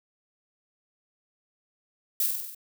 violet noise with echo, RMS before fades -25 dBFS, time 2.2-2.26 s, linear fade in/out 2 ms, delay 48 ms, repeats 6, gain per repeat -3 dB, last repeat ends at 2.548 s, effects none

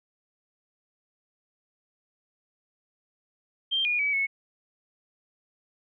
sine tone with pitch steps, 3167 / 2439 / 2284 / 2199 Hz, G7 / D#7 / D7 / C#7, +17 / -35 / -49 / -14 cents, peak -23 dBFS, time 3.71-4.27 s, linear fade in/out 20 ms, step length 140 ms, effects none

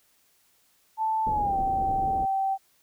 sine tone with pitch glide, 880 to 775 Hz, A5 to G5, 0 to -20 cents, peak -23 dBFS, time 0.97-2.58 s, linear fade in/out 50 ms, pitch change -220 cents, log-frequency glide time 1.27-1.57 s
pink low-pass noise, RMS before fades -35 dBFS, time 1.26-2.26 s, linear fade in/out 10 ms, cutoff 640 Hz, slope 24 dB/octave
effects white hiss -65 dBFS RMS until 2.82 s

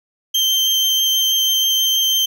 35% pulse tone with vibrato, 3136 Hz, G7, in tune, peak -12 dBFS, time 0.34-2.26 s, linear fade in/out 10 ms, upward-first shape sine, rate 6.2 Hz, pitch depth 9 cents each way, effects none

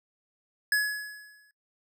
square tone with exponential decay, 1691 Hz, G#6, 31 cents sharp, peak -21 dBFS, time 0.72-1.51 s, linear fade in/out 2 ms, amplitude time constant 170 ms, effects noise-tail reverb RT60 0.1 s tail -23 dB re dry

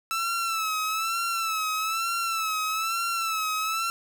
sawtooth tone with vibrato, 1318.5 Hz, E6, in tune, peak -22 dBFS, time 0.11-3.9 s, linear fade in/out 0 ms, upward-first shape sine, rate 1.1 Hz, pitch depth 65 cents each way, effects 8-bit

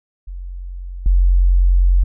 sine tone with level steps, 45 Hz, F#1, 47 cents flat, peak -26 / -9 dBFS, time 0.27-2.04 s, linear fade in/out 10 ms, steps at 1.06 s, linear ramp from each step 2 ms, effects none

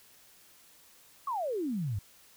sine exponential sweep, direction down, 1158 to 91.7 Hz, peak -30 dBFS, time 1.27-1.99 s, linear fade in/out 5 ms, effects white hiss -59 dBFS RMS until 2.36 s

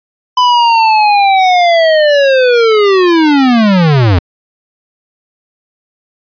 square linear sweep, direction down, 1006 to 81.7 Hz, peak -6 dBFS, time 0.37-4.19 s, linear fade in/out 5 ms, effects resampled to 11025 Hz

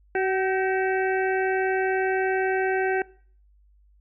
harmonic tone with a mistuned harmonic, 378.5 Hz, F#4, 39 cents sharp, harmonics 1 / 2 / 4 / 5 / 6 / 7, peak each -23 / -28 / -29 / -35 / -38 / -40 dBFS, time 0.15-3.02 s, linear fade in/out 2 ms, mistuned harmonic 4, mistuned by +38 cents, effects noise-tail reverb RT60 0.5 s tail -22 dB re dry + added 50 Hz sine -55 dBFS peak until 4 s

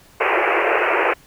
pink band-pass noise, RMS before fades -18 dBFS, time 0.2-1.14 s, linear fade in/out 10 ms, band 340 to 2700 Hz, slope 96 dB/octave, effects pink hiss -50 dBFS RMS until 1.26 s

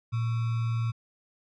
sine tone with sample-and-hold, 115.1 Hz, A#2, 22 cents flat, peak -25 dBFS, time 0.12-0.92 s, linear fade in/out 20 ms, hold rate 1225 Hz, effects low-pass 4000 Hz 12 dB/octave

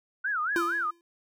sine tone with vibrato, 1433 Hz, F6, 44 cents sharp, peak -26 dBFS, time 0.24-0.91 s, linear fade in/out 10 ms, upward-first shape sine, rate 4.3 Hz, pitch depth 290 cents each way
square tone with exponential decay, 341.2 Hz, F4, 40 cents flat, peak -25 dBFS, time 0.56-1.01 s, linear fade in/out 1 ms, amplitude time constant 96 ms
effects none

